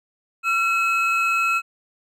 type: tone pair together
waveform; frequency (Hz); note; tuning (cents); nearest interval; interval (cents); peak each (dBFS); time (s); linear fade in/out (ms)
triangle; 1359 / 2572; F6 / E7; -48 / -43; major seventh; 1105; -19; 0.43-1.62; 50
effects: none